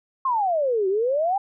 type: exponential two-way sweep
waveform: sine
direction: down then up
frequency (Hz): 1092 to 370 to 816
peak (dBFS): -19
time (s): 0.25-1.38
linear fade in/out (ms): 5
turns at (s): 0.88
effects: none